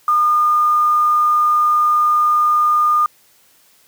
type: tone with quantisation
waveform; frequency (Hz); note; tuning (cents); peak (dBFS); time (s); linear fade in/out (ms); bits
sine; 1215; D#6; -42; -11; 0.08-3.06; 2; 6
effects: white hiss -53 dBFS RMS until 3.87 s + high-pass 60 Hz 12 dB/octave